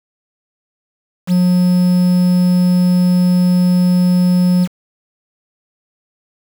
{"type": "tone with quantisation", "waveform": "triangle", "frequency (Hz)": 180, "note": "F#3", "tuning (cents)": -47, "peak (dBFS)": -7, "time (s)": [1.27, 4.68], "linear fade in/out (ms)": 50, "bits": 5, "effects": []}